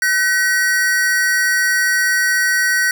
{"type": "tone pair together", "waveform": "square", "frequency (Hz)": [1514.4, 1908], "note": ["F#6", "A#6"], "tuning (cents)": [40, 40], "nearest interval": "major third", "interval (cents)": 400, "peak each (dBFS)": [-17, -17], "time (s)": [0.02, 2.91], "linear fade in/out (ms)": 2, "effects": []}